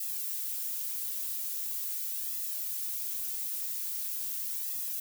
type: noise with flanger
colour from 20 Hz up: violet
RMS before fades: -35 dBFS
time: 0-5 s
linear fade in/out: 5 ms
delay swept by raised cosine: 1.3 to 5.7 ms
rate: 0.42 Hz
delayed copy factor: -0.7
effects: none